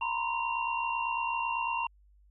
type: tone cluster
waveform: sine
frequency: 928 / 996 / 1046 / 2760 Hz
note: A#5 / B5 / C6 / F7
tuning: -8 / +14 / -1 / -21 cents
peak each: -32 / -36 / -37 / -35 dBFS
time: 0.01-1.87 s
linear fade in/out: 5 ms
effects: added 50 Hz sine -58 dBFS peak until 2.3 s